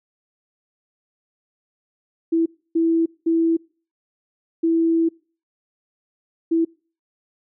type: tone bursts at uneven times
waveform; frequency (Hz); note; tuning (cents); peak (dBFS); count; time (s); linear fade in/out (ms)
sine; 329.6; E4; 0; -15; 5; 2.32-2.46 / 2.75-3.06 / 3.26-3.57 / 4.63-5.09 / 6.51-6.65; 10
effects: noise-tail reverb RT60 0.4 s tail -26 dB re dry